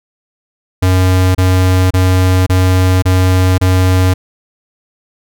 square tone bursts, 92.5 Hz, F#2, in tune, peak -8 dBFS, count 6, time 0.82-4.14 s, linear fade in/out 10 ms, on 530 ms, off 28 ms, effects none

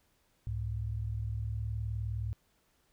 sine tone pair together, 67.2 / 106.67 Hz, C2 / G#2, +47 / +47 cents, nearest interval minor sixth, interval 800 cents, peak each -37 / -34 dBFS, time 0.47-2.33 s, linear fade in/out 0 ms, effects pink hiss -72 dBFS RMS until 2.92 s

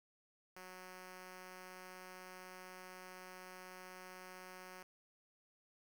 5% pulse tone, 184.1 Hz, F#3, 8 cents flat, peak -40 dBFS, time 0.56-4.83 s, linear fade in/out 5 ms, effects resampled to 32000 Hz + 11-bit

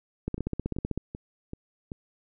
two click trains, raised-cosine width 3 ms, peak -23 / -16 dBFS, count 5 / 12, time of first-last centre 0.38-1.918 / 0.28-0.976 s, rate 2.6 / 15.8 Hz, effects none

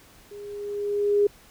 sine tone with level ramp, 409.5 Hz, G#4, 24 cents flat, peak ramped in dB -38 to -15 dBFS, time 0.31-1.27 s, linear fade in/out 5 ms, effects pink hiss -53 dBFS RMS until 1.5 s

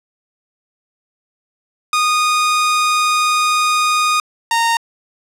sawtooth tone pair in turn, 1233 / 923.7 Hz, D#6 / A#5, -16 / -16 cents, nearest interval perfect fourth, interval 500 cents, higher first, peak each -9 dBFS, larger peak neither, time 1.93-4.2 / 4.51-4.77 s, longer first, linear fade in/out 2 ms, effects low-pass 10000 Hz 12 dB/octave

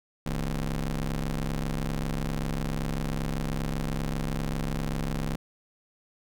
25% pulse ring-modulated tone, 67.6 Hz, C#2, 43 cents flat, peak -21 dBFS, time 0.26-5.36 s, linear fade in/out 5 ms, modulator 88.8 Hz, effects none

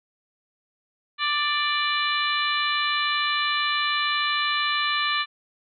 harmonic tone with a mistuned harmonic, 589 Hz, D5, 5 cents sharp, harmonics 2 / 3 / 4 / 5 / 6 / 7, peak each -26 / -28 / -29 / -30 / -31 / -31 dBFS, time 1.18-5.26 s, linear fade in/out 50 ms, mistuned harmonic 7, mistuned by -38 cents, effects none

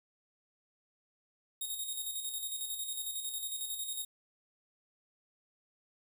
5% pulse tone with tremolo, 3729 Hz, A#7, in tune, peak -27 dBFS, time 1.61-4.05 s, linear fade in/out 5 ms, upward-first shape square, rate 11 Hz, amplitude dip 45%, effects 11-bit

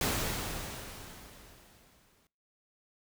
pink noise with exponential decay, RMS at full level -29 dBFS, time 0.01-2.27 s, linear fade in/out 2 ms, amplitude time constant 490 ms, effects noise-tail reverb RT60 0.4 s tail -22 dB re dry

